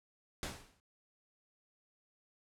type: noise with exponential decay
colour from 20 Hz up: pink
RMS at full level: -37 dBFS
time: 0.43-0.8 s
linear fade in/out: 0 ms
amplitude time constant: 80 ms
effects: low-pass 10000 Hz 12 dB/octave